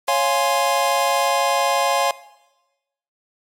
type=noise; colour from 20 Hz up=blue; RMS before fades=-33 dBFS; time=0.07-1.29 s; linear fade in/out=10 ms
type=chord; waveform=square; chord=Db major seventh; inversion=none; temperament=equal; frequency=554.4 / 698.5 / 830.6 / 1046.5 Hz; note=Db5 / F5 / Ab5 / C6; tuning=0 / 0 / 0 / 0 cents; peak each=-23 dBFS; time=0.08-2.11 s; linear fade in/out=2 ms
effects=noise-tail reverb RT60 1.0 s tail -18 dB re dry + low-pass 12000 Hz 12 dB/octave